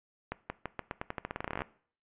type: accelerating click train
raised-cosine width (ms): 0.5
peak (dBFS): -19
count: 21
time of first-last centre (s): 0.32-1.619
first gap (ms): 180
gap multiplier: 0.87
effects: noise-tail reverb RT60 0.5 s tail -19 dB re dry + resampled to 8000 Hz